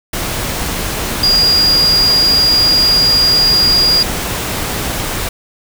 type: tone in noise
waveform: sine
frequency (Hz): 4835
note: D8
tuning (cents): +50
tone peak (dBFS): -8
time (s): 1.23-4.03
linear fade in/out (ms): 5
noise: pink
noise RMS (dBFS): -19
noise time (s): 0.13-5.29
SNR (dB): +8
effects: none